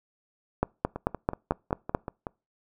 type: two click trains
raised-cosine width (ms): 1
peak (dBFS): -9 / -19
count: 7 / 8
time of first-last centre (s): 0.63-1.949 / 0.96-2.268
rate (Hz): 4.55 / 5.35
effects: noise-tail reverb RT60 0.3 s tail -26 dB re dry